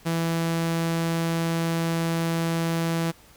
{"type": "tone", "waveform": "sawtooth", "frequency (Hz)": 165.8, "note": "E3", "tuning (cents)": 10, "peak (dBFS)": -19, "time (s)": [0.05, 3.12], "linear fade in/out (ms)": 20, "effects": ["pink hiss -53 dBFS RMS until 3.36 s"]}